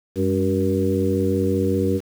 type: harmonic tone with a mistuned harmonic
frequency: 95.1 Hz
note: F#2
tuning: 48 cents sharp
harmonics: 1 / 2 / 3 / 4 / 5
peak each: -24 / -24 / -24 / -24 / -24 dBFS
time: 0.15-2.01 s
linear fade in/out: 50 ms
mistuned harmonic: 2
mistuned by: +86 cents
effects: 7-bit